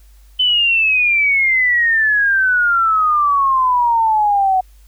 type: exponential sweep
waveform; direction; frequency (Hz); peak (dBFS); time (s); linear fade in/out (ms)
sine; down; 3043 to 741; -11; 0.39-4.61; 10
effects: added 50 Hz sine -42 dBFS peak until 4.87 s + white hiss -56 dBFS RMS until 4.87 s